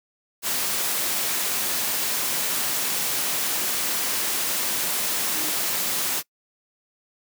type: tone in noise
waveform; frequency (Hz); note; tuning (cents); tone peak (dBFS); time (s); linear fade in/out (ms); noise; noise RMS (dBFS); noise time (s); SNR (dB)
sine; 311.1; D#4; 0; -36; 5.32-5.53; 50; white; -25; 0.42-6.23; -14
effects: noise-tail reverb RT60 0.1 s tail -23 dB re dry + high-pass 150 Hz 12 dB/octave